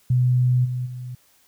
sine tone with level steps, 125.2 Hz, B2, 24 cents sharp, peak -15 / -23 / -30 dBFS, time 0.1-1.15 s, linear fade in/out 5 ms, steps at 0.64 / 0.85 s, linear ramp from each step 20 ms, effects white hiss -59 dBFS RMS until 1.47 s

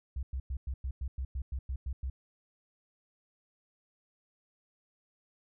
sine tone bursts, 65.41 Hz, C2, in tune, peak -32 dBFS, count 12, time 0.16-2.1 s, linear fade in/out 5 ms, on 70 ms, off 100 ms, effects none

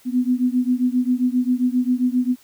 sine beating tone pair, 246.9 / 254.4 Hz, B3 / C4, 0 / -48 cents, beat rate 7.5 Hz, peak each -19 / -20 dBFS, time 0.05-2.36 s, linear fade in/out 50 ms, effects white hiss -53 dBFS RMS until 2.43 s

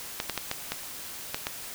clicks, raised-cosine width 0.2 ms, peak -11 dBFS, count 7, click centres 0.201 / 0.297 / 0.377 / 0.514 / 0.72 / 1.345 / 1.469 s, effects white hiss -40 dBFS RMS until 1.74 s

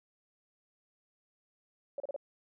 sine tone bursts, 563 Hz, C#5, 27 cents sharp, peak -34 dBFS, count 4, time 1.98-2.163 s, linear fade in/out 2 ms, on 21 ms, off 33 ms, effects none

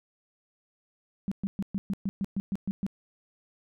sine tone bursts, 196 Hz, G3, in tune, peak -26 dBFS, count 11, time 1.28-2.865 s, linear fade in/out 0 ms, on 35 ms, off 120 ms, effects none

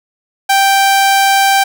sawtooth tone, 784 Hz, G5, in tune, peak -4 dBFS, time 0.49-1.64 s, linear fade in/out 10 ms, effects none

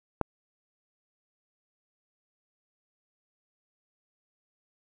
click, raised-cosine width 1 ms, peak -11 dBFS, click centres 0.213 s, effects none

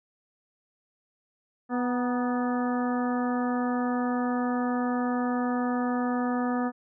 harmonic tone with a mistuned harmonic, 246.9 Hz, B3, in tune, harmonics 1 / 2 / 3 / 4 / 5 / 6 / 7, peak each -26 / -34 / -33 / -39 / -36 / -44 / -41 dBFS, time 1.69-6.72 s, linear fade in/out 50 ms, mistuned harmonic 4, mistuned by -52 cents, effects none

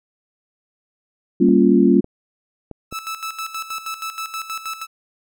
sine chord, G half-diminished seventh, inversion none, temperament equal, 196 / 233.1 / 277.2 / 349.2 Hz, G3 / Bb3 / Db4 / F4, 0 / 0 / 0 / 0 cents, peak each -16 dBFS, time 1.4-2.01 s, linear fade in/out 10 ms
clicks, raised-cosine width 2 ms, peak -20 dBFS, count 4, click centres 1.488 / 2.044 / 2.713 / 2.926 s
sawtooth tone with tremolo, 1311 Hz, E6, 10 cents flat, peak -21 dBFS, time 2.91-4.87 s, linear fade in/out 50 ms, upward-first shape square, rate 6.3 Hz, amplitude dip 70%
effects none

